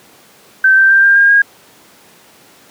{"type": "tone with pitch steps", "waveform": "sine", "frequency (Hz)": [1548, 1564.2, 1580.5, 1597, 1613.7, 1630.6], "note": ["G6", "G6", "G6", "G6", "G6", "G#6"], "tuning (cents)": [-22, -4, 14, 32, 50, -32], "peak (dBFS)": -5, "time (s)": [0.64, 1.42], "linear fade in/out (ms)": 5, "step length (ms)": 130, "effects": ["pink hiss -44 dBFS RMS until 2.7 s", "high-pass 200 Hz 12 dB/octave"]}